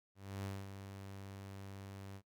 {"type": "tone with ADSR envelope", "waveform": "sawtooth", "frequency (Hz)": 98, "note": "G2", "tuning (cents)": 0, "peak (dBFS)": -36, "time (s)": [0.15, 2.22], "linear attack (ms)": 290, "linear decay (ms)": 220, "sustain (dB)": -8, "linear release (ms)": 62, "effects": ["noise-tail reverb RT60 0.1 s tail -20 dB re dry"]}